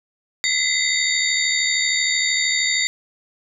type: tone cluster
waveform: sine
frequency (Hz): 2009 / 2082 / 3701 / 4587 / 7150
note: B6 / C7 / A#7 / D8 / A8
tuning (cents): +29 / -9 / -13 / -42 / +27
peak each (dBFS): -24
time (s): 0.44-2.87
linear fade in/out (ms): 0
effects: none